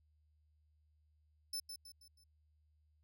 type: tone with echo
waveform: sawtooth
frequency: 5274 Hz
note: E8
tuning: in tune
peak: -36 dBFS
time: 1.53-1.6 s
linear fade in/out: 5 ms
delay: 160 ms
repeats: 4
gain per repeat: -7 dB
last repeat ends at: 2.24 s
effects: added 76 Hz sine -70 dBFS peak until 3.03 s